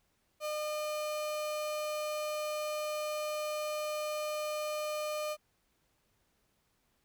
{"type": "tone", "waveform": "35% pulse", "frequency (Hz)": 606, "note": "D#5", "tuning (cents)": -46, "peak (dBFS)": -32, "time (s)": [0.4, 5.37], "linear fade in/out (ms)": 50, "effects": ["pink hiss -75 dBFS RMS until 7.04 s"]}